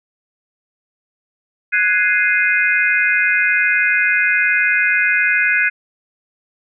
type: chord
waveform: sine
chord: Ab dominant seventh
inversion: third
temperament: equal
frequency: 1480 / 1661.2 / 2093 / 2489 Hz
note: Gb6 / Ab6 / C7 / Eb7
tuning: 0 / 0 / 0 / 0 cents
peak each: -18 dBFS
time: 1.72-5.7 s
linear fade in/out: 20 ms
effects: none